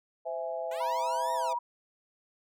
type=chord; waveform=sine; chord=C augmented; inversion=none; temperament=equal with one note detuned; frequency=516.6 / 659.3 / 830.6 Hz; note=C5 / E5 / G#5; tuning=-22 / 0 / 0 cents; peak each=-37 / -34 / -40 dBFS; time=0.25-1.55 s; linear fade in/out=20 ms
type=linear two-way sweep; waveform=10% pulse; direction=up then down; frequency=466.2 to 1883 to 1146 Hz; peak=-34 dBFS; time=0.71-1.53 s; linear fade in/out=5 ms; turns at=1.33 s
type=tone with vibrato; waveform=sine; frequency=959 Hz; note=A#5; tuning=49 cents sharp; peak=-29 dBFS; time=0.8-1.59 s; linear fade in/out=10 ms; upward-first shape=square; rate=13 Hz; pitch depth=20 cents each way
effects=none